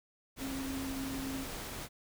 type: tone in noise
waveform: sine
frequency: 268.3 Hz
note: C4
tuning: 44 cents sharp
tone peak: -37 dBFS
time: 0.39-1.46 s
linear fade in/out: 50 ms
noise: pink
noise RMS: -42 dBFS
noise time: 0.36-1.89 s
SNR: +2 dB
effects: none